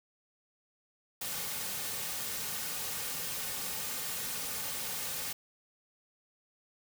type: noise with comb filter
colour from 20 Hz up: white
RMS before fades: -37 dBFS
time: 1.21-5.33 s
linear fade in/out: 5 ms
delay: 3 ms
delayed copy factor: -0.5
effects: none